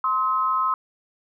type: tone pair together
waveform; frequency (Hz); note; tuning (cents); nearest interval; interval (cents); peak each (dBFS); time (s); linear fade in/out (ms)
sine; 1046.5 / 1280.2; C6 / D#6; 0 / +49; minor third; 349; -22; 0.04-0.74; 2
effects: none